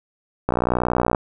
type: click train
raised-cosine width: 1 ms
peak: -5 dBFS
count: 41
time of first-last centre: 0.49-1.148 s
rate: 60.8 Hz
effects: none